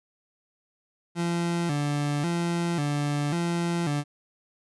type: tone with vibrato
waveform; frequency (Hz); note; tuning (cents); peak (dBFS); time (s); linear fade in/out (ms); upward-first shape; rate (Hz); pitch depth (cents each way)
30% pulse; 157.9; D#3; +26; -22; 1.15-4.04; 50; square; 0.92; 140
effects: resampled to 24000 Hz